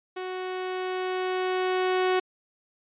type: tone with level ramp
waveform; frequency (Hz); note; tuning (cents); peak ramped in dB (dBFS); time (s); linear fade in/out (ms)
sawtooth; 370; F#4; 0; -28 to -17; 0.16-2.2; 10
effects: resampled to 8000 Hz

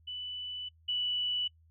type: tone pair in turn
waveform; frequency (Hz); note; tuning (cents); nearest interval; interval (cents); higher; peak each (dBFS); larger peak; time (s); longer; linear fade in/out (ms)
sine; 2982 / 2961; F#7 / F#7; +13 / +1; unison; 12; first; -37 / -29; second; 0.07-0.69 / 0.88-1.48; first; 10
effects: noise-tail reverb RT60 0.1 s tail -26 dB re dry + added 81 Hz sine -60 dBFS peak until 1.7 s

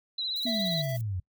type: tone with vibrato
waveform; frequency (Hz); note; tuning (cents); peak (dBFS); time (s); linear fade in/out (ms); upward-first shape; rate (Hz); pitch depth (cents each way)
sine; 3951; B7; 0; -29; 0.18-0.82; 5; sine; 16; 56
type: noise with tremolo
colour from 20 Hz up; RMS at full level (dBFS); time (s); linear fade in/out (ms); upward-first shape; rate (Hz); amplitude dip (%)
violet; -42; 0.36-1.01; 0; sine; 17; 60
type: exponential sweep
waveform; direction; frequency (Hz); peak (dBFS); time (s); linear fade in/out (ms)
sine; down; 251.9 to 87.31; -29; 0.45-1.2; 5
type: harmonic tone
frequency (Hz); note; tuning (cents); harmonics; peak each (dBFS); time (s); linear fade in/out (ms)
661; E5; +5; 1 / 3 / 5 / 7 / 9; -33 / -43 / -47 / -50 / -52; 0.46-0.97; 10
effects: noise-tail reverb RT60 0.1 s tail -24 dB re dry

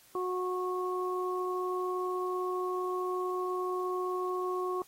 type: harmonic tone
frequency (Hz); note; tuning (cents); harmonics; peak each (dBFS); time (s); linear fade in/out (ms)
365.7; F#4; -20; 1 / 2 / 3; -32 / -42 / -35; 0.15-4.82; 2
effects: white hiss -60 dBFS RMS until 4.87 s + AAC 48 kbps

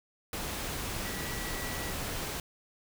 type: tone in noise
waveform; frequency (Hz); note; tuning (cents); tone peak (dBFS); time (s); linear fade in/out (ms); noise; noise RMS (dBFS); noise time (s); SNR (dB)
sine; 1943; B6; -29; -43; 1.05-1.93; 2; pink; -36; 0.33-2.4; -10
effects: none

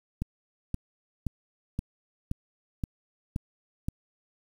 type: click train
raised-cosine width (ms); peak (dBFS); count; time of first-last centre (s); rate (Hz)
5; -17; 8; 0.22-3.885; 1.91
effects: 8-bit

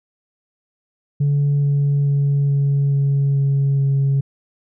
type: tone with pitch steps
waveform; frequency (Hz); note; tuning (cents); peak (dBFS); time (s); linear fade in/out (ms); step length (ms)
sine; 143.1 / 142.19 / 141.29 / 140.4 / 139.51 / 138.63 / 137.75; D3 / C#3 / C#3 / C#3 / C#3 / C#3 / C#3; -45 / +44 / +33 / +22 / +11 / 0 / -11; -12; 1.2-4.21; 10; 430
effects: tanh soft clip ceiling -12 dBFS

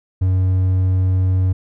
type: tone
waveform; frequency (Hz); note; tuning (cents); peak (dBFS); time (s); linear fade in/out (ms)
triangle; 93.1; F#2; +11; -11; 0.21-1.53; 10
effects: none

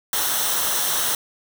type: noise with comb filter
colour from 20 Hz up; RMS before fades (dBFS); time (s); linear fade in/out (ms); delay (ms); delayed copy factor
white; -22; 0.13-1.15; 2; 0.42; -0.6
effects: none

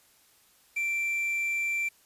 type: tone with quantisation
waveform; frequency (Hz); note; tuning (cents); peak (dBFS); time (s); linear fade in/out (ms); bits
triangle; 2349; D7; 0; -25; 0.76-1.89; 10; 8
effects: white hiss -62 dBFS RMS until 2.05 s + resampled to 32000 Hz

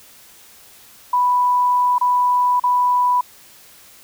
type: tone with dropouts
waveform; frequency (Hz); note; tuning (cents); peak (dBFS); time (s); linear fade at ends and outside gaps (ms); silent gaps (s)
sine; 988; B5; 0; -13; 1.13-3.21; 5; 1.983-2.011 / 2.598-2.637
effects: white hiss -46 dBFS RMS until 4.03 s

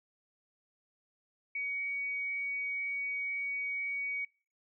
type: tone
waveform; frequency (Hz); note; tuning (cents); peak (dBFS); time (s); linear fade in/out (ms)
sine; 2251; C#7; +26; -33; 1.55-4.25; 5
effects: noise-tail reverb RT60 0.4 s tail -24 dB re dry

